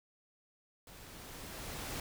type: noise with level ramp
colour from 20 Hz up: pink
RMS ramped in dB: -54 to -40 dBFS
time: 0.87-2 s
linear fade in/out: 2 ms
effects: none